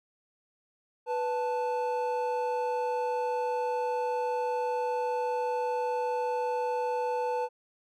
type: tone pair together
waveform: triangle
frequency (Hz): 493.9 / 880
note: B4 / A5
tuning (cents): 0 / 0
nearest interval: minor seventh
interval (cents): 1000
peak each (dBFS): -28 / -29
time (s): 1.06-7.49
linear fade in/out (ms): 50
effects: none